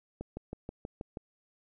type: click train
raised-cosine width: 2 ms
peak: -25 dBFS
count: 7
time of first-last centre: 0.21-1.172 s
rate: 6.24 Hz
effects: none